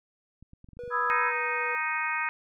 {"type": "clicks", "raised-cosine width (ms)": 5, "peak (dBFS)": -37, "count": 8, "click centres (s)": [0.426, 0.534, 0.644, 0.688, 0.733, 0.77, 0.837, 0.878]}
{"type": "tone", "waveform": "triangle", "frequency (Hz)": 486.2, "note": "B4", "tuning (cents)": -27, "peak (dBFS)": -34, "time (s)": [0.79, 1.75], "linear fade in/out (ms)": 0}
{"type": "chord", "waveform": "sine", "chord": "E major seventh", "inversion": "second", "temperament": "equal with one note detuned", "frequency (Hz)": [991.8, 1244.5, 1318.5, 1661.2], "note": ["B5", "D#6", "E6", "G#6"], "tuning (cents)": [7, 0, 0, 0], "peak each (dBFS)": -30, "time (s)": [0.9, 1.33], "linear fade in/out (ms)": 50}
{"type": "harmonic tone", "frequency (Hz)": 311.6, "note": "D#4", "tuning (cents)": 3, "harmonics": [3, 4, 5, 6, 7, 8], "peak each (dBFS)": [-34, -34, -34, -34, -34, -34], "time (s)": [1.1, 2.29], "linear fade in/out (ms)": 0}
{"effects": []}